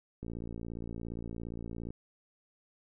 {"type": "click train", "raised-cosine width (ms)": 3, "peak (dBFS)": -28, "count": 97, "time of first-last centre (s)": [0.23, 1.905], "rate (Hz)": 57.3, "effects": []}